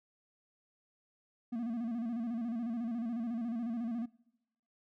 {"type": "tone with vibrato", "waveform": "triangle", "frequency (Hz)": 233.1, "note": "A#3", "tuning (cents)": 0, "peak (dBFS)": -32, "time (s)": [1.52, 4.06], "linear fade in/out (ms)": 10, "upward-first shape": "square", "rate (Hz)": 14, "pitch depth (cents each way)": 68, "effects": ["noise-tail reverb RT60 0.9 s tail -24 dB re dry"]}